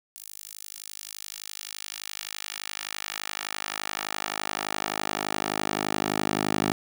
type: tone with high-pass filter sweep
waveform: 10% pulse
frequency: 51.7 Hz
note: G#1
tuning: 7 cents flat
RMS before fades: -32 dBFS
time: 0.16-6.72 s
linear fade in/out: 0 ms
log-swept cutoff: 8900 to 240 Hz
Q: 0.71
effects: none